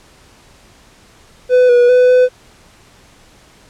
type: tone with pitch steps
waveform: triangle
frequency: 501 / 485.7 / 499.8 / 503 Hz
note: B4 / B4 / B4 / B4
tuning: +25 / -29 / +21 / +32 cents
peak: -4 dBFS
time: 1.49-2.29 s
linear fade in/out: 50 ms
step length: 200 ms
effects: pink hiss -46 dBFS RMS until 3.69 s + low-pass 9000 Hz 12 dB/octave